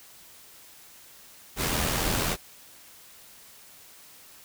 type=noise with amplitude modulation; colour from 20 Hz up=pink; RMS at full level=-25 dBFS; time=1.56-2.37 s; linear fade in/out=50 ms; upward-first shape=sine; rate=83.5 Hz; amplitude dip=45%; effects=white hiss -51 dBFS RMS until 4.44 s